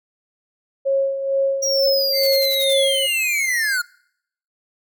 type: tone with tremolo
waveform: sine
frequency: 545 Hz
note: C#5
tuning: 29 cents flat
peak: -14 dBFS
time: 0.85-3.07 s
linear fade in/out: 20 ms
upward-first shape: sine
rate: 2.2 Hz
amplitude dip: 60%
type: linear sweep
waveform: square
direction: down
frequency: 5730 to 1396.9 Hz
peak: -19 dBFS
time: 1.62-3.82 s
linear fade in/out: 10 ms
type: tone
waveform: sawtooth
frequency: 2093 Hz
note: C7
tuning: in tune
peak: -24 dBFS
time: 2.12-3.79 s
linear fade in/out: 50 ms
type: noise bursts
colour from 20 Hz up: blue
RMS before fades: -32 dBFS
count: 6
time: 2.23-2.734 s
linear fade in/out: 0 ms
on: 39 ms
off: 54 ms
effects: noise-tail reverb RT60 0.7 s tail -25 dB re dry